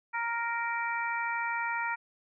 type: harmonic tone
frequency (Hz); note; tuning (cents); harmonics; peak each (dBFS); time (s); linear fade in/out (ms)
466.2; A#4; 0; 2 / 3 / 4 / 5; -33 / -35 / -36 / -37; 0.13-1.96; 20
effects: none

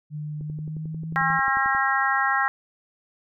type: tone with pitch glide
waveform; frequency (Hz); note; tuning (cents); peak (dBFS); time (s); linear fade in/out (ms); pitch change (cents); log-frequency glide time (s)
sine; 150.6 to 163.28; D3 to E3; +44 to -16; -29; 0.1-1.41; 50; +140; 0.42-1.2
type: click train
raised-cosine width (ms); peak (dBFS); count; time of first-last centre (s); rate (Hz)
3; -28; 16; 0.41-1.749; 11.2
type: harmonic tone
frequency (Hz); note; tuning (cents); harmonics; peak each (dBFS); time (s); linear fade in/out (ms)
269.3; C#4; -50; 3 / 4 / 5 / 6 / 7; -26 / -26 / -26 / -26 / -26; 1.16-2.48; 0
effects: none

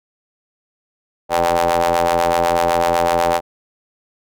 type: ring-modulated tone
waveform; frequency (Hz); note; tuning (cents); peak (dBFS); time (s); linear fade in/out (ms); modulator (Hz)
sawtooth; 85; F2; -46; -7; 1.29-3.41; 50; 684
effects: none

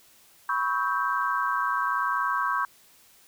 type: chord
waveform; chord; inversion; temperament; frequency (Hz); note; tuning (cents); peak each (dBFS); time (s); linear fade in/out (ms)
sine; C# half-diminished seventh; third; equal with one note detuned; 987.8 / 1108.7 / 1292.1 / 1568; B5 / C#6 / E6 / G6; 0 / 0 / -35 / 0; -30 / -27 / -32 / -29; 0.49-2.65; 2
effects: white hiss -57 dBFS RMS until 3.27 s

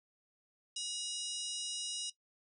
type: harmonic tone with a mistuned harmonic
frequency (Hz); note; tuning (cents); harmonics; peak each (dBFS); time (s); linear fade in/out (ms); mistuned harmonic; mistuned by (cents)
961; B5; -48; 3 / 4 / 5 / 6 / 7 / 8 / 9 / 10; -42 / -44 / -43 / -44 / -48 / -53 / -48 / -50; 0.76-2.1; 5; 5; +99
effects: noise-tail reverb RT60 0.1 s tail -17 dB re dry

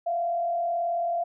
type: tone with frequency modulation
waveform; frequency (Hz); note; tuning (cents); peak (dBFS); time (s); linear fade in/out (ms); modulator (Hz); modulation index
sine; 688; F5; -26; -24; 0.06-1.24; 10; 38.5; 0.5
effects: none

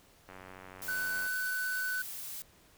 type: click train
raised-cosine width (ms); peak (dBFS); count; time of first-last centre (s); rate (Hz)
0.5; -33; 92; 0.29-1.265; 93.3
type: noise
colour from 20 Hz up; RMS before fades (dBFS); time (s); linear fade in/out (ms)
blue; -42; 0.82-2.42; 0
type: tone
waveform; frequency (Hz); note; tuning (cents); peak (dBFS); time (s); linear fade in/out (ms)
triangle; 1500; F#6; +23; -30; 0.88-2.02; 5
effects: pink hiss -62 dBFS RMS until 2.77 s

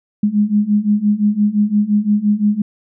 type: beating tone pair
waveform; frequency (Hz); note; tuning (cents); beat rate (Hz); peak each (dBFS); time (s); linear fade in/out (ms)
sine; 204.9 / 210.7; G#3 / G#3; -23 / +25; 5.8; -16 / -14; 0.23-2.62; 5
effects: none

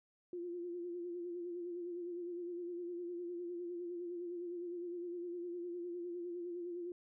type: tone with vibrato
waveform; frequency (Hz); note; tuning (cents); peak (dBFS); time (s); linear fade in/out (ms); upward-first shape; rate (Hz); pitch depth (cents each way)
sine; 349.2; F4; 0; -40; 0.33-6.92; 2; sine; 9.8; 43
effects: none

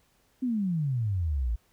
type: exponential sweep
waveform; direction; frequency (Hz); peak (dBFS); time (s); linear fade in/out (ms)
sine; down; 264.1 to 53.6; -25; 0.42-1.56; 10
effects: pink hiss -67 dBFS RMS until 1.72 s

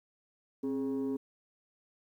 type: tone pair together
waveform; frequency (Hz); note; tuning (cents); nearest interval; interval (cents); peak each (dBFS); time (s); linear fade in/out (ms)
sine; 267.2 / 416.2; C4 / G#4; +36 / +4; minor sixth; 768; -30 / -34; 0.63-1.17; 10
effects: tanh soft clip ceiling -28 dBFS + 11-bit

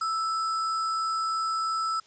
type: tone with sample-and-hold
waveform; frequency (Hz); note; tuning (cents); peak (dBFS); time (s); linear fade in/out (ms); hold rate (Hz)
sine; 1318.5; E6; 0; -25; 0.01-2; 5; 6300
effects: white hiss -58 dBFS RMS until 2.06 s + resampled to 16000 Hz

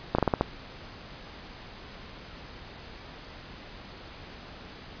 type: slowing click train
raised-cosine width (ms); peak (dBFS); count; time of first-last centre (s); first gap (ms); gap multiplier
1; -8; 6; 0.15-0.41; 35; 1.2
effects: pink hiss -45 dBFS RMS until 5 s + resampled to 11025 Hz

